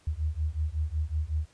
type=beating tone pair; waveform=sine; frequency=74.6 / 80 Hz; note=D2 / D#2; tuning=+28 / +49 cents; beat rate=5.4 Hz; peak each=-30 dBFS; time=0.07-1.46 s; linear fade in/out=5 ms; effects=pink hiss -62 dBFS RMS until 1.53 s + resampled to 22050 Hz